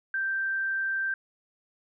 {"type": "tone", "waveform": "sine", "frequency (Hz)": 1568, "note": "G6", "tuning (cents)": 0, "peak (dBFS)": -26, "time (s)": [0.14, 1.14], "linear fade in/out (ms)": 2, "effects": []}